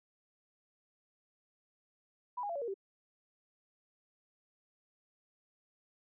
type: tone with pitch steps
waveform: sine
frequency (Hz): 985 / 818.8 / 680.6 / 565.7 / 470.3 / 390.9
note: B5 / G#5 / F5 / C#5 / A#4 / G4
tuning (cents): -5 / -25 / -45 / +35 / +15 / -5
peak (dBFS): -35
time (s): 2.37-2.742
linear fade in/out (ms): 10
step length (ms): 62
effects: none